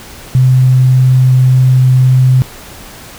sine tone, 128.7 Hz, C3, 28 cents flat, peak -4 dBFS, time 0.35-2.42 s, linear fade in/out 0 ms, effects pink hiss -32 dBFS RMS until 3.18 s

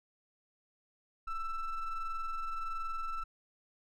triangle ring-modulated tone, 659.3 Hz, E5, in tune, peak -29 dBFS, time 1.27-3.24 s, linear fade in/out 10 ms, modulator 670 Hz, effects none

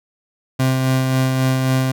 30% pulse tone with tremolo, 130.81 Hz, C3, in tune, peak -11 dBFS, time 0.59-1.92 s, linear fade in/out 10 ms, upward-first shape sine, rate 3.7 Hz, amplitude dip 30%, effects none

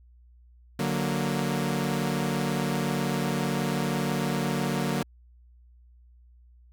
sawtooth chord, D augmented, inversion none, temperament equal, 146.83 / 185 / 233.1 Hz, D3 / F#3 / A#3, 0 / 0 / 0 cents, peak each -26 dBFS, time 0.79-5.03 s, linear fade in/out 5 ms, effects added 60 Hz sine -52 dBFS peak until 6.72 s

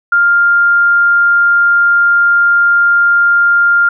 sine tone, 1400 Hz, F6, 4 cents sharp, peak -6 dBFS, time 0.12-3.89 s, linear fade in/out 5 ms, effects none

